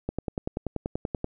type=click train; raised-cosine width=2 ms; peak=-15 dBFS; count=13; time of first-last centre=0.09-1.244 s; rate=10.4 Hz; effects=none